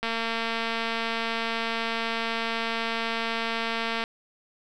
click train, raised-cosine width 0.3 ms, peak -13 dBFS, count 915, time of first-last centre 0.03-4.039 s, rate 228 Hz, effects none

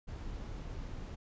brown noise, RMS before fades -42 dBFS, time 0.07-1.16 s, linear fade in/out 20 ms, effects resampled to 16000 Hz

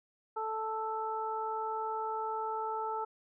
harmonic tone, 439.7 Hz, A4, 1 cent flat, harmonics 1 / 2 / 3, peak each -39 / -35 / -39 dBFS, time 0.36-3.05 s, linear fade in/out 10 ms, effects none

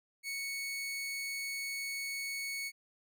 sawtooth tone, 2217 Hz, C#7, in tune, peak -33 dBFS, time 0.23-2.72 s, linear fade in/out 50 ms, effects none

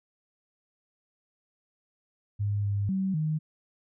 sine tone with pitch steps, 102.4 / 101.1 / 191.3 / 155.1 Hz, G#2 / G#2 / G3 / D#3, -24 / -46 / -42 / -5 cents, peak -25 dBFS, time 2.39-3.39 s, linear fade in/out 20 ms, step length 250 ms, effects none

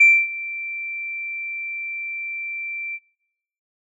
sine tone with ADSR envelope, 2348 Hz, D7, 1 cent flat, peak -7 dBFS, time 0-2.99 s, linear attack 9 ms, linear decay 260 ms, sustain -20 dB, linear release 44 ms, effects noise-tail reverb RT60 0.8 s tail -23 dB re dry + tanh soft clip ceiling -3 dBFS

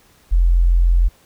sine tone, 43.22 Hz, F1, 17 cents flat, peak -10 dBFS, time 0.31-1.09 s, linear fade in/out 20 ms, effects pink hiss -53 dBFS RMS until 1.25 s

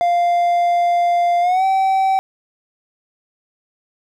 triangle tone with pitch glide, 697 to 768.9 Hz, F5 to G5, -4 to -34 cents, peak -11 dBFS, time 0.01-2.19 s, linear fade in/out 0 ms, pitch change +170 cents, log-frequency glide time 1.41-1.64 s, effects none

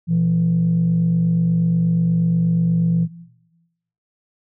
sine tone pair together, 120 / 168.34 Hz, B2 / E3, -49 / +37 cents, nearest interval tritone, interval 586 cents, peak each -23 / -14 dBFS, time 0.07-3.08 s, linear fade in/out 50 ms, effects noise-tail reverb RT60 1.0 s tail -17 dB re dry + tanh soft clip ceiling -10 dBFS

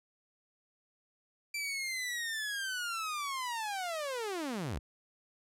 sawtooth linear sweep, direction down, 2349 to 51.9 Hz, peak -31 dBFS, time 1.54-4.79 s, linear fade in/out 5 ms, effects low-pass 12000 Hz 12 dB/octave

